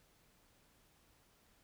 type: silence
effects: pink hiss -70 dBFS RMS until 1.63 s